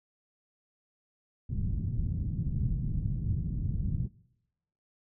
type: low-pass noise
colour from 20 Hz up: white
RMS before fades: -31 dBFS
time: 1.49-4.08 s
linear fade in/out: 10 ms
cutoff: 160 Hz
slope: 24 dB/octave
effects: noise-tail reverb RT60 0.9 s tail -23 dB re dry